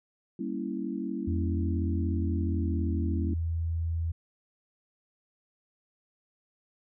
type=chord; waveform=sine; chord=G diminished seventh; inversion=none; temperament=equal; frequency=196 / 233.1 / 277.2 / 329.6 Hz; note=G3 / Bb3 / Db4 / Fb4; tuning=0 / 0 / 0 / 0 cents; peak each=-36 dBFS; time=0.39-3.34 s; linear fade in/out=5 ms
type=tone with pitch glide; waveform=sine; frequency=85 to 82.72 Hz; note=F2 to E2; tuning=-46 to +7 cents; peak=-27 dBFS; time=1.27-4.12 s; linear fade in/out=10 ms; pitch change=-47 cents; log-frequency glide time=2.5-2.76 s
effects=none